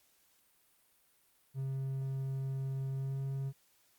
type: tone with pitch glide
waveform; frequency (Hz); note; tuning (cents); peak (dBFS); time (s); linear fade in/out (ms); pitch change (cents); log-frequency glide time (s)
triangle; 134.4 to 135.88; C3 to C#3; +47 to -34; -32; 1.54-3.53; 50; +19; 2.93-3.2
effects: white hiss -70 dBFS RMS until 3.98 s + Opus 48 kbps